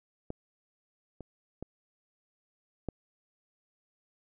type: clicks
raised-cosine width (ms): 2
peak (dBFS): -23 / -29 / -25 / -20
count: 4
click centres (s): 0.304 / 1.207 / 1.626 / 2.887
effects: none